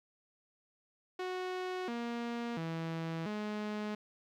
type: tone with pitch steps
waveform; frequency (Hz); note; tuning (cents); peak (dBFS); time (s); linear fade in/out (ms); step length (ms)
sawtooth; 367.8 / 236 / 163.8 / 210.8; F#4 / A#3 / E3 / G#3; -10 / +22 / -11 / +26; -32; 1.19-3.95; 5; 690
effects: low-pass 4000 Hz 12 dB/octave + 12-bit